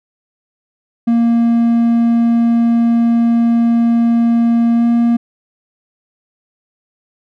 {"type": "tone with pitch glide", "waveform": "triangle", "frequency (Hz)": [233.1, 235], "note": ["A#3", "A#3"], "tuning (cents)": [0, 14], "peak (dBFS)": -7, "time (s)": [1.07, 5.17], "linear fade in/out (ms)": 10, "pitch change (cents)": 14, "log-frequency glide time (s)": [4.75, 4.85], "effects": []}